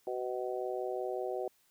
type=harmonic tone; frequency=125.3 Hz; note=B2; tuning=25 cents sharp; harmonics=3 / 4 / 5 / 6; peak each=-37 / -39 / -40 / -41 dBFS; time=0.07-1.48 s; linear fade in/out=2 ms; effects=white hiss -70 dBFS RMS until 1.7 s